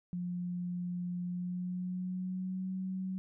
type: tone with pitch glide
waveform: sine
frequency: 177.4 to 187.73 Hz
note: F3 to F#3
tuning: +27 to +25 cents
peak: -34 dBFS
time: 0.13-3.18 s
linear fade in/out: 0 ms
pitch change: +98 cents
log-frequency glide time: 1.24-2.72 s
effects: none